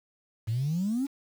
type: exponential sweep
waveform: triangle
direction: up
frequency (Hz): 104.9 to 287.5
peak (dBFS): -22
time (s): 0.47-1.07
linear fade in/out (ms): 20
effects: tanh soft clip ceiling -23 dBFS + 8-bit